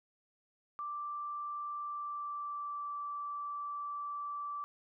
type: tone with pitch glide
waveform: sine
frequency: 1174.7 to 1163.2 Hz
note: D6 to D6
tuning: 0 to -17 cents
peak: -37 dBFS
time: 0.79-4.64 s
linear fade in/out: 0 ms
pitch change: -17 cents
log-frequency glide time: 1.81-2.96 s
effects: none